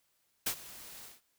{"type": "noise with ADSR envelope", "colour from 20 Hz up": "white", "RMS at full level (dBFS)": -30, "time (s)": [0.46, 1.21], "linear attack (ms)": 9, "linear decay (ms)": 77, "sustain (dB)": -19, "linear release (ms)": 170, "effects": ["white hiss -75 dBFS RMS until 1.38 s"]}